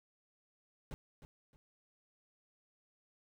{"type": "noise with echo", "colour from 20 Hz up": "brown", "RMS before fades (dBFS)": -43, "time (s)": [0.91, 0.94], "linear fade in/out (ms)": 0, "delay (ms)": 310, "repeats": 2, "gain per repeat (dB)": -11, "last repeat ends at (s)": 1.56, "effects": []}